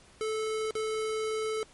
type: tone with dropouts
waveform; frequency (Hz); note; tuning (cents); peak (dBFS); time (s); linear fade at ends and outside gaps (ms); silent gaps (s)
square; 436.4; A4; -14; -30; 0.21-1.63; 0; 0.708-0.753
effects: pink hiss -57 dBFS RMS until 1.73 s + MP3 48 kbps